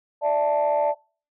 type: chord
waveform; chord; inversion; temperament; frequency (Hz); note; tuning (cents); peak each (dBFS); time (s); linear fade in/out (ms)
sine; D suspended second; none; equal with one note detuned; 587.3 / 661.9 / 880; D5 / E5 / A5; 0 / +7 / 0; -20 / -25 / -22; 0.21-0.95; 50
effects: noise-tail reverb RT60 0.4 s tail -26 dB re dry + tanh soft clip ceiling -13 dBFS